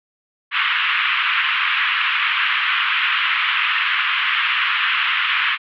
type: band-pass noise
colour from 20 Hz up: white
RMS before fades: -19 dBFS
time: 0.51-5.58 s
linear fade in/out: 50 ms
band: 1100 to 3100 Hz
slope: 48 dB/octave
effects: none